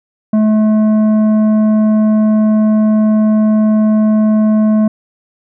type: tone with tanh clipping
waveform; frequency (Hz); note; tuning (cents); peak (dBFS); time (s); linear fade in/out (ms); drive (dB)
triangle; 215.4; A3; -37; -9; 0.33-4.88; 5; 13
effects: none